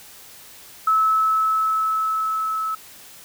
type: tone with level ramp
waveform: sine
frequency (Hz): 1300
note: E6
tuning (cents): -24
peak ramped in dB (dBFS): -14 to -22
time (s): 0.87-2.75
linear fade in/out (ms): 5
effects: white hiss -44 dBFS RMS until 3.24 s